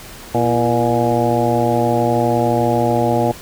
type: harmonic tone with a mistuned harmonic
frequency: 119.2 Hz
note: A#2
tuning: 39 cents sharp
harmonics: 1 / 2 / 3 / 4 / 5 / 6 / 7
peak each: -21 / -21 / -21 / -21 / -21 / -21 / -21 dBFS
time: 0.34-3.32 s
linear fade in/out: 10 ms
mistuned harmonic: 3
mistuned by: -66 cents
effects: pink hiss -36 dBFS RMS until 3.41 s